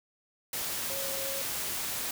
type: tone in noise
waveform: sine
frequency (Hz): 545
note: C#5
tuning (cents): -29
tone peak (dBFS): -38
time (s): 0.9-1.42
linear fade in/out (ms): 2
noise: white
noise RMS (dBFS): -34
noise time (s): 0.53-2.11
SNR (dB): -7
effects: none